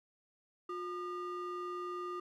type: ring-modulated tone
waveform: triangle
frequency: 786 Hz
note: G5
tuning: 4 cents sharp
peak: -33 dBFS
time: 0.69-2.2 s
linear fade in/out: 5 ms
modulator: 429 Hz
effects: none